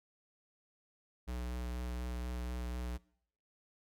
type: tone with vibrato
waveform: square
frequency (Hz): 61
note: B1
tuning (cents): -21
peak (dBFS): -38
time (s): 1.27-2.98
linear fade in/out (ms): 20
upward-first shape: sine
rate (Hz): 4.1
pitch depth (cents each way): 16
effects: noise-tail reverb RT60 0.7 s tail -23 dB re dry